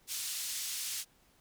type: band-pass noise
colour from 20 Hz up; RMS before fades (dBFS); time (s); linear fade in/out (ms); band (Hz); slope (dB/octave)
pink; -38; 0.07-1.05; 50; 4300 to 13000; 12
effects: pink hiss -67 dBFS RMS until 1.4 s